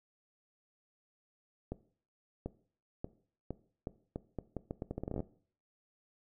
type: accelerating click train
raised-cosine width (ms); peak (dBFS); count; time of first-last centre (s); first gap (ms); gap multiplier
2; -24; 20; 1.72-5.204; 740; 0.79
effects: noise-tail reverb RT60 0.5 s tail -18 dB re dry